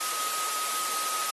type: tone in noise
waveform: sine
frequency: 1261 Hz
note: D#6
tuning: 23 cents sharp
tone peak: -33 dBFS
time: 0-1.31 s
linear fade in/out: 10 ms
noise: white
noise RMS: -31 dBFS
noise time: 0-1.31 s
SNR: -5 dB
effects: high-pass 400 Hz 12 dB/octave + AAC 32 kbps